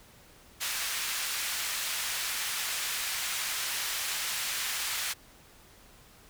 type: band-pass noise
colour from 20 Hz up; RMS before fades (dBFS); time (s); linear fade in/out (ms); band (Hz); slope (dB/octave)
pink; -33; 0.6-5.14; 20; 1700 to 16000; 12
effects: pink hiss -56 dBFS RMS until 6.29 s